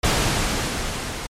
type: noise with level ramp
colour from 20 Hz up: pink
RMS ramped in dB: -18 to -30 dBFS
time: 0.03-1.27 s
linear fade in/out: 10 ms
effects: low-pass 9000 Hz 12 dB/octave + MP3 64 kbps